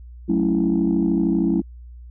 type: chord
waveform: sine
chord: F# minor seventh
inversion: none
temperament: equal with one note detuned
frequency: 185 / 218.5 / 277.2 / 329.6 Hz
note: F#3 / A3 / C#4 / E4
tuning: 0 / -12 / 0 / 0 cents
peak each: -21 / -22 / -22 / -20 dBFS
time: 0.28-1.62 s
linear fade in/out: 20 ms
effects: tanh soft clip ceiling -10 dBFS + added 60 Hz sine -37 dBFS peak until 2.1 s